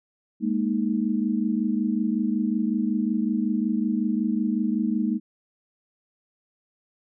sine chord, Ab suspended second, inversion none, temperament equal, 207.7 / 233.1 / 311.1 Hz, Ab3 / Bb3 / Eb4, 0 / 0 / 0 cents, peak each -25 / -25 / -28 dBFS, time 0.4-5.2 s, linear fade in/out 50 ms, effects none

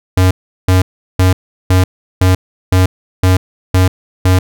square tone bursts, 92.5 Hz, F#2, in tune, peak -7 dBFS, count 9, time 0.17-4.39 s, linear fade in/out 5 ms, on 140 ms, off 370 ms, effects none

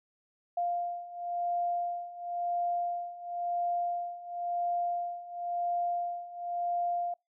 sine beating tone pair, 698.5 / 699.46 Hz, F5 / F5, 0 / +2 cents, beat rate 0.96 Hz, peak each -35 / -32 dBFS, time 0.57-7.14 s, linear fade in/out 5 ms, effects noise-tail reverb RT60 0.2 s tail -26 dB re dry

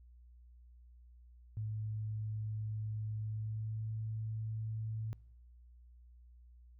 sine tone with pitch glide, 108 to 110.08 Hz, A2 to A2, -32 to +1 cents, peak -36 dBFS, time 1.57-5.13 s, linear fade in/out 0 ms, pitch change +33 cents, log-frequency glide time 3.21-3.9 s, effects noise-tail reverb RT60 1.0 s tail -25 dB re dry + added 60 Hz sine -56 dBFS peak until 6.79 s

